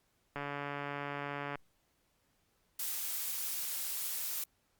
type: click train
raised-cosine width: 0.5 ms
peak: -24 dBFS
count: 172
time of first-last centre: 0.36-1.556 s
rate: 143 Hz
type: noise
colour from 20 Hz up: blue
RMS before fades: -37 dBFS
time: 2.79-4.44 s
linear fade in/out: 5 ms
effects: pink hiss -75 dBFS RMS until 4.79 s + Opus 48 kbps